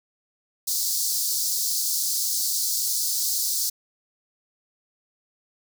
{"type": "high-pass noise", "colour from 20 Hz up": "pink", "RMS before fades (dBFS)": -25, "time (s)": [0.67, 3.7], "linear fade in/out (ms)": 10, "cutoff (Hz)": 4400, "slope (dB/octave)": 48, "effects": []}